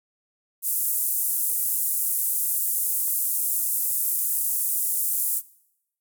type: band-pass noise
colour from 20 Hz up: white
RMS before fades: -25 dBFS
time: 0.62-5.42 s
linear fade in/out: 50 ms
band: 9200 to 16000 Hz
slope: 24 dB/octave
effects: noise-tail reverb RT60 0.8 s tail -21 dB re dry